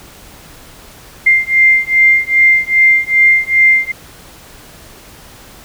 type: beating tone pair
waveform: sine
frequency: 2098 / 2100.5 Hz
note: C7 / C7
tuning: +4 / +6 cents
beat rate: 2.5 Hz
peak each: -10 dBFS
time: 1.26-3.92 s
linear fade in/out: 10 ms
effects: pink hiss -38 dBFS RMS until 5.64 s